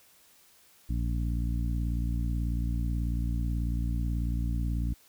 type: harmonic tone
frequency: 58.27 Hz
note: A#1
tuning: in tune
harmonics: 1 / 2 / 3 / 4 / 5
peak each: -28 / -34 / -38 / -40 / -42 dBFS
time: 0.89-4.94 s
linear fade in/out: 10 ms
effects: white hiss -60 dBFS RMS until 5.08 s